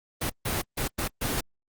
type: noise bursts at uneven times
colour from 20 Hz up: pink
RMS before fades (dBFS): -28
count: 5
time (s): 0.21-0.3 / 0.45-0.62 / 0.77-0.88 / 0.98-1.08 / 1.21-1.41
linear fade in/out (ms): 10
effects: Opus 24 kbps